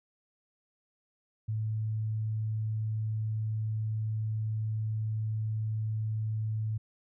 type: tone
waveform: sine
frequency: 109.1 Hz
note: A2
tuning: 14 cents flat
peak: -29 dBFS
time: 1.48-6.78 s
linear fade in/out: 10 ms
effects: none